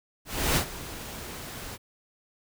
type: noise with ADSR envelope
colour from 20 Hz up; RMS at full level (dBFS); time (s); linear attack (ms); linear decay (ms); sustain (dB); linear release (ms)
pink; -23; 0.25-1.78; 310; 90; -16; 36
effects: none